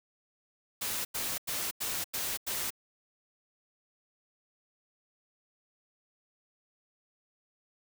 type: noise bursts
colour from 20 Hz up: white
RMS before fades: -34 dBFS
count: 6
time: 0.81-2.705 s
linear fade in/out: 10 ms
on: 240 ms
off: 91 ms
effects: none